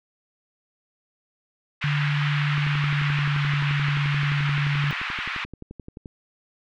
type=band-pass noise; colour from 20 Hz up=white; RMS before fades=-30 dBFS; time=1.81-5.45 s; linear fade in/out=10 ms; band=1100 to 2700 Hz; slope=24 dB/octave
type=tone with pitch glide; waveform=sine; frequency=146.3 to 144.2 Hz; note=D3 to D3; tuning=-6 to -31 cents; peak=-21 dBFS; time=1.84-4.91 s; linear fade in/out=0 ms; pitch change=-25 cents; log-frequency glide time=2.55-3.56 s
type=click train; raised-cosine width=3 ms; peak=-25 dBFS; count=41; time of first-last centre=2.58-6.058 s; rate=11.5 Hz
effects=none